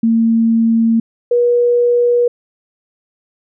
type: tone pair in turn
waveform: sine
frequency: 227.5 / 482.1 Hz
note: A#3 / B4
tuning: -42 / -42 cents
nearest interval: octave + minor second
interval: 1300 cents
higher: second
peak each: -9 dBFS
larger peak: neither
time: 0.03-1 / 1.31-2.28 s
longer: neither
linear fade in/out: 5 ms
effects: none